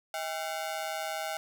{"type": "ring-modulated tone", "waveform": "sawtooth", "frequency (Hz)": 719, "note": "F#5", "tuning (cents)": -50, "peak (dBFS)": -26, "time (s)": [0.14, 1.37], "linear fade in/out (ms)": 0, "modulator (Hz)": 79.7, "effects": []}